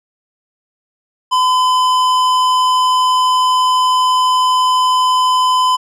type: tone with tanh clipping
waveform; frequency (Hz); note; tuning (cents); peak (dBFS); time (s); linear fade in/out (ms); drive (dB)
sine; 1014; B5; +45; -12; 1.31-5.77; 20; 15
effects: none